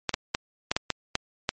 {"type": "clicks", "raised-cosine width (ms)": 0.2, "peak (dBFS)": -6, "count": 8, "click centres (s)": [0.093, 0.141, 0.349, 0.715, 0.765, 0.903, 1.154, 1.491], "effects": ["MP3 32 kbps"]}